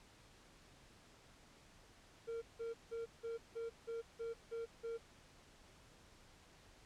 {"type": "tone bursts", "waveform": "triangle", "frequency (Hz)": 460, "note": "A#4", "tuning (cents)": -23, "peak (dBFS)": -39, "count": 9, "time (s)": [2.27, 4.98], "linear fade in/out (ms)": 20, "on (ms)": 150, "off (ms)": 170, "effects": ["pink hiss -64 dBFS RMS until 6.85 s", "low-pass 8000 Hz 12 dB/octave"]}